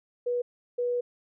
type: tone bursts at uneven times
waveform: sine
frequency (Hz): 487.2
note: B4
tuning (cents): -24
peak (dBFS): -25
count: 2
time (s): 0.26-0.42 / 0.78-1.01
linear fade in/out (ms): 10
effects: none